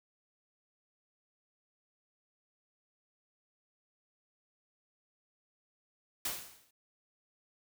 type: noise with exponential decay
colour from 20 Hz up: white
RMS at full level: -33 dBFS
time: 6.25-6.71 s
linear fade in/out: 5 ms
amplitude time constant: 100 ms
effects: none